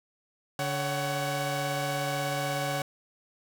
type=tone cluster; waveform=sawtooth; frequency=143.6 / 558 / 751 Hz; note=D3 / C#5 / F#5; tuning=-39 / +11 / +26 cents; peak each=-29 dBFS; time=0.59-2.82 s; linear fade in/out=2 ms; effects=none